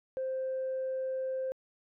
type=tone; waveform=sine; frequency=523.3 Hz; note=C5; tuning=in tune; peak=-30 dBFS; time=0.17-1.52 s; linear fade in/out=0 ms; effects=tanh soft clip ceiling -28 dBFS